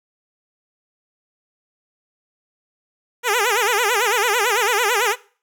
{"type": "tone with vibrato", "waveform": "10% pulse", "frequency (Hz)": 446.7, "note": "A4", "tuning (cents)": 26, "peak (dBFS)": -8, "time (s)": [3.23, 5.16], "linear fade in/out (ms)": 50, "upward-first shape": "sine", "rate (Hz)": 9, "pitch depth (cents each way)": 200, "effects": ["noise-tail reverb RT60 0.4 s tail -20 dB re dry"]}